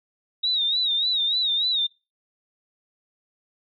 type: tone with vibrato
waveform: sine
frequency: 3784 Hz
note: A#7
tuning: 25 cents sharp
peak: -20 dBFS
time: 0.43-1.87 s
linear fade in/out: 10 ms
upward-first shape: sine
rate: 3.4 Hz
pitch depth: 99 cents each way
effects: noise-tail reverb RT60 0.3 s tail -26 dB re dry